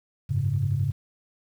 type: chord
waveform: sine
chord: F# suspended second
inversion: none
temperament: equal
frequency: 92.5 / 103.83 / 138.59 Hz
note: F#2 / G#2 / C#3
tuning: 0 / 0 / 0 cents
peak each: -29 / -25 / -25 dBFS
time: 0.29-0.92 s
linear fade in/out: 20 ms
effects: tanh soft clip ceiling -13 dBFS + 9-bit